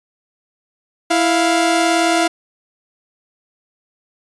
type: tone pair together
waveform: sawtooth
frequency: 330.6 / 699.8 Hz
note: E4 / F5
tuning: +5 / +3 cents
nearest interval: octave + minor second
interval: 1298 cents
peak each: -12 dBFS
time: 1.1-2.28 s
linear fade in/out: 10 ms
effects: resampled to 24000 Hz